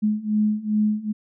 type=beating tone pair; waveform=sine; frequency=210.9 / 213.4 Hz; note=G#3 / G#3; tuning=+27 / +47 cents; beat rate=2.5 Hz; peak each=-23 / -21 dBFS; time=0.02-1.13 s; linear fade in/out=20 ms; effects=none